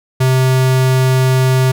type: tone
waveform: square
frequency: 130 Hz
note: C3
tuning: 11 cents flat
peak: -10 dBFS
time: 0.2-1.72 s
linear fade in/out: 10 ms
effects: none